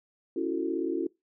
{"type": "chord", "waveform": "sine", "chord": "F# minor seventh", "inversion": "second", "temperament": "just", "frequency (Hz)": [277.5, 333, 370, 444], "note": ["C#4", "E4", "F#4", "A4"], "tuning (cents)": [2, 18, 0, 16], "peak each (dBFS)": [-34, -30, -32, -36], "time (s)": [0.36, 1.07], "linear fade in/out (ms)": 5, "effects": ["noise-tail reverb RT60 0.2 s tail -23 dB re dry"]}